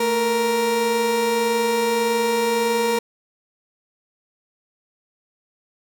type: tone pair together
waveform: 30% pulse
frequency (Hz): 223.7 / 469.1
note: A3 / A#4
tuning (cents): +29 / +11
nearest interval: octave + minor second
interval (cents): 1282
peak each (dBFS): -24 / -16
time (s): 0-2.99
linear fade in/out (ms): 5
effects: none